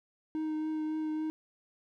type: tone with vibrato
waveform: triangle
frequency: 311.1 Hz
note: D#4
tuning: in tune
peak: -29 dBFS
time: 0.35-1.3 s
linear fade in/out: 0 ms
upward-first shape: triangle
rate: 3.6 Hz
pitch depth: 15 cents each way
effects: none